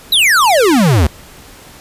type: exponential sweep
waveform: square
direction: down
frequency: 4074 to 69.3 Hz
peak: -8 dBFS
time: 0.12-1.07 s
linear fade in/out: 5 ms
effects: pink hiss -38 dBFS RMS until 1.8 s + resampled to 32000 Hz